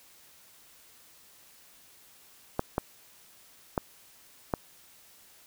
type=clicks; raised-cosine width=1 ms; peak=-12 dBFS; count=4; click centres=2.594 / 2.781 / 3.778 / 4.538 s; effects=white hiss -57 dBFS RMS until 5.46 s